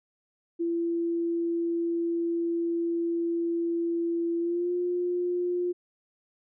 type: tone with pitch glide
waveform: sine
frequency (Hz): 338 to 354.6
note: E4 to F4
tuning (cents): +43 to +26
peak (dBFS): -25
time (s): 0.59-5.73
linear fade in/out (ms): 20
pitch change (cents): +83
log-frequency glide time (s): 4.39-4.72
effects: none